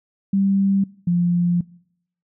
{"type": "tone pair in turn", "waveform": "sine", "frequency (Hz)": [196, 174.62], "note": ["G3", "F3"], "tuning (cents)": [0, 0], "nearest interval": "major second", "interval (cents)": 200, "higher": "first", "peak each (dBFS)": -15, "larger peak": "neither", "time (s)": [[0.33, 0.84], [1.07, 1.61]], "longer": "second", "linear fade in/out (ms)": 5, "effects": ["noise-tail reverb RT60 0.7 s tail -23 dB re dry"]}